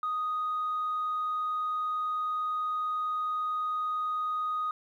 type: tone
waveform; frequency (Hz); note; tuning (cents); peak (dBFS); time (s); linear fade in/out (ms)
sine; 1244.5; D#6; 0; -27; 0.03-4.71; 2
effects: tanh soft clip ceiling -25 dBFS + 11-bit